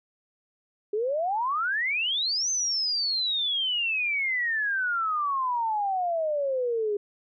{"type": "exponential two-way sweep", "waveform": "sine", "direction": "up then down", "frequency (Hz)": [403.4, 6272, 403.4], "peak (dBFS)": -24, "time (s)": [0.93, 6.97], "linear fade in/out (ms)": 5, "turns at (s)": 2.5, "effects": []}